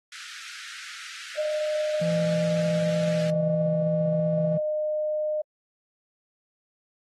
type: high-pass noise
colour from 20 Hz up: pink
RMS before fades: -39 dBFS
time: 0.12-3.3 s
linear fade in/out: 2 ms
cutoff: 1300 Hz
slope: 96 dB/octave
type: tone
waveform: sine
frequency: 610 Hz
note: D#5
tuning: 34 cents flat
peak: -24 dBFS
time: 1.37-5.42 s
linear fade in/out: 10 ms
type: tone with pitch glide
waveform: triangle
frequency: 167.7 to 164.63 Hz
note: E3 to E3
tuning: +30 to -2 cents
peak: -23 dBFS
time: 2.01-4.58 s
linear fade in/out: 10 ms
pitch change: -32 cents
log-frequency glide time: 3.13-3.24 s
effects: low-pass 6000 Hz 12 dB/octave + AAC 32 kbps